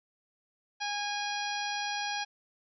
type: harmonic tone with a mistuned harmonic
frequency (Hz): 821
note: G#5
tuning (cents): -20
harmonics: 1 / 2 / 3 / 4 / 5 / 6 / 7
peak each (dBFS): -35 / -38 / -40 / -41 / -42 / -43 / -43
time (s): 0.8-2.25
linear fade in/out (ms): 20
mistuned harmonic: 7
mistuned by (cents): -21
effects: none